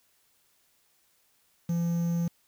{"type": "tone with quantisation", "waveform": "triangle", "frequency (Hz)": 170, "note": "F3", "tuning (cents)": -46, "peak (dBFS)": -23, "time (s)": [1.69, 2.28], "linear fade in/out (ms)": 5, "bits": 8, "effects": ["white hiss -68 dBFS RMS until 2.47 s"]}